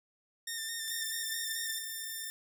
10% pulse tone with vibrato, 1812 Hz, A#6, 50 cents flat, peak -27 dBFS, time 0.47-1.79 s, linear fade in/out 5 ms, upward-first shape square, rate 4.6 Hz, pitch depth 25 cents each way
5% pulse tone, 1795 Hz, A6, 34 cents sharp, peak -27 dBFS, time 0.88-2.3 s, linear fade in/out 0 ms
effects none

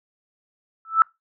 sine tone with exponential growth, 1318.5 Hz, E6, in tune, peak -7 dBFS, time 0.85-1.02 s, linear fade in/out 1 ms, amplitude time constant 36 ms, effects noise-tail reverb RT60 0.2 s tail -26 dB re dry

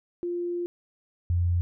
sine tone pair in turn, 349.2 / 87.3 Hz, F4 / F2, 0 / 0 cents, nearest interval 2 octaves, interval 2400 cents, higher first, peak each -27 / -21 dBFS, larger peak second, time 0.23-0.66 / 1.3-1.61 s, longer first, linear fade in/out 0 ms, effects none

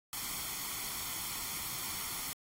white noise with comb filter, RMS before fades -39 dBFS, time 0.13-2.33 s, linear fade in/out 0 ms, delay 0.91 ms, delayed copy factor +0.6, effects AAC 48 kbps

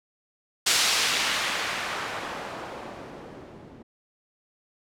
blue noise with low-pass filter sweep, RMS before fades -29 dBFS, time 0.66-3.83 s, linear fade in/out 10 ms, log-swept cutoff 5200 to 240 Hz, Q 0.75, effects none

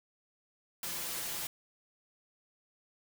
white noise with comb filter, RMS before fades -38 dBFS, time 0.83-1.47 s, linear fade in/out 2 ms, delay 5.9 ms, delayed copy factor +0.65, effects none

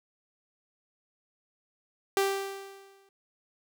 sawtooth tone with exponential decay, 392 Hz, G4, in tune, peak -18 dBFS, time 2.17-3.09 s, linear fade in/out 1 ms, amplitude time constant 200 ms, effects none

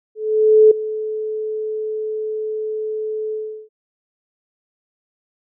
sine tone with ADSR envelope, 432.6 Hz, A4, 29 cents flat, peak -5 dBFS, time 0.15-3.69 s, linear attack 560 ms, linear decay 6 ms, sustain -16 dB, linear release 360 ms, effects none

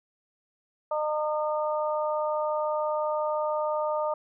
harmonic tone, 304.3 Hz, D#4, 38 cents flat, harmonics 2 / 3 / 4, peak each -27 / -31 / -33 dBFS, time 0.91-4.14 s, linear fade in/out 5 ms, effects none

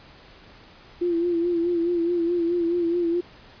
sine tone with vibrato, 343.1 Hz, F4, 31 cents flat, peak -20 dBFS, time 1.01-3.21 s, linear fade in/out 10 ms, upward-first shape sine, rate 4.7 Hz, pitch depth 50 cents each way, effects pink hiss -49 dBFS RMS until 3.6 s + resampled to 11025 Hz

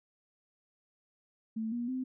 sine tone with pitch steps, 221.8 / 239.1 / 257.7 Hz, A3 / A#3 / C4, +14 / +44 / -26 cents, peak -32 dBFS, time 1.56-2.04 s, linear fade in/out 10 ms, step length 160 ms, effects none

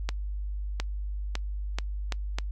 accelerating click train, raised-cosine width 0.2 ms, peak -13 dBFS, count 6, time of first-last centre 0.09-2.386 s, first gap 710 ms, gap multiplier 0.78, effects noise-tail reverb RT60 0.1 s tail -23 dB re dry + added 50 Hz sine -30 dBFS peak until 2.51 s

